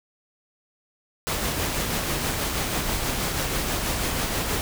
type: noise with tremolo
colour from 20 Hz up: pink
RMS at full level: -25 dBFS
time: 1.27-4.61 s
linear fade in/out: 0 ms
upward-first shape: sine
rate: 6.2 Hz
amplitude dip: 30%
effects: none